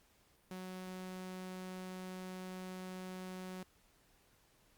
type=tone; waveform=sawtooth; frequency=185 Hz; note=F#3; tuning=in tune; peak=-40 dBFS; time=0.51-3.63 s; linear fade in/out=0 ms; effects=pink hiss -70 dBFS RMS until 4.77 s + Opus 48 kbps